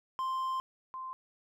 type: tone pair in turn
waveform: triangle / sine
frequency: 1046.5 / 1041.8 Hz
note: C6 / C6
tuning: 0 / -8 cents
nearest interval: unison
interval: 8 cents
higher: first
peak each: -29 / -38 dBFS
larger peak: first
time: 0.19-0.6 / 0.94-1.13 s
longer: first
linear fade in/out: 0 ms
effects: none